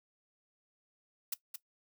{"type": "noise with echo", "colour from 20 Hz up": "blue", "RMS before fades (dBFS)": -34, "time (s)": [1.32, 1.34], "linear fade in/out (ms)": 5, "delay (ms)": 220, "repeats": 1, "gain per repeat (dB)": -7, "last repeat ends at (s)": 1.56, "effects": ["noise-tail reverb RT60 0.1 s tail -17 dB re dry"]}